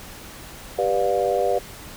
sine chord, G dominant seventh, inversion none, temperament just, 392 / 490 / 588 / 705.6 Hz, G4 / B4 / D5 / F5, 0 / -14 / +2 / +18 cents, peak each -25 / -23 / -24 / -24 dBFS, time 0.78-1.59 s, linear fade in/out 10 ms, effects pink hiss -40 dBFS RMS until 1.96 s

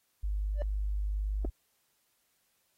sine tone, 50.7 Hz, G#1, 41 cents flat, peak -29 dBFS, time 0.23-1.5 s, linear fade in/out 10 ms
triangle tone with exponential growth, 587.3 Hz, D5, in tune, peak -29 dBFS, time 0.53-0.62 s, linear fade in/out 1 ms, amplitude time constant 18 ms
clicks, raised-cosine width 2 ms, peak -23 dBFS, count 2, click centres 1.448 / 1.451 s
effects white hiss -74 dBFS RMS until 2.77 s + AAC 48 kbps

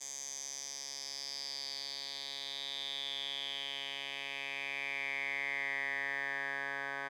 10% pulse tone with band-pass filter sweep, 138.59 Hz, C#3, in tune, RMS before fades -40 dBFS, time 0-7.09 s, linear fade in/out 20 ms, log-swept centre 6700 to 1500 Hz, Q 6.3, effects none

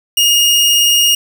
sawtooth tone, 2853 Hz, F7, 36 cents sharp, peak -5 dBFS, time 0.17-1.15 s, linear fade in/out 5 ms, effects none

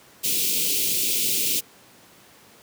white band-stop noise, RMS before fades -23 dBFS, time 0.23-1.61 s, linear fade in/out 20 ms, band 480 to 2400 Hz, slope 48 dB/octave, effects pink hiss -51 dBFS RMS until 2.62 s + high-pass 150 Hz 12 dB/octave

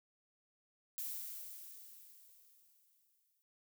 violet noise with exponential decay, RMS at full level -41 dBFS, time 0.98-3.42 s, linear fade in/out 0 ms, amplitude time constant 530 ms, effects noise-tail reverb RT60 0.3 s tail -23 dB re dry

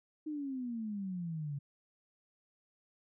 sine exponential sweep, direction down, 312.6 to 138.59 Hz, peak -36 dBFS, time 0.26-1.59 s, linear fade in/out 10 ms, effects none

